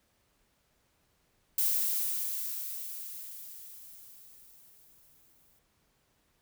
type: noise with exponential decay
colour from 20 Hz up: violet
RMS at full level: -27 dBFS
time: 1.58-5.59 s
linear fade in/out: 5 ms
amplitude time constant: 870 ms
effects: pink hiss -72 dBFS RMS until 6.41 s